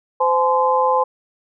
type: tone cluster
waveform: sine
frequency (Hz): 515 / 853 / 1032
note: C5 / G#5 / C6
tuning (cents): -28 / +46 / -24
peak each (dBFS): -18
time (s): 0.2-1.04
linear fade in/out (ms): 10
effects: none